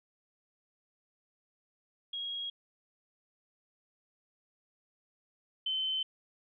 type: tone pair in turn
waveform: sine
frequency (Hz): 3290 / 3069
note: G#7 / G7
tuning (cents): -17 / -37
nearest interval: minor second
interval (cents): 120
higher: first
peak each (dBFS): -35 / -30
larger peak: second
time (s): 2.13-2.5 / 5.66-6.03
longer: neither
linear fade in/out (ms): 5
effects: none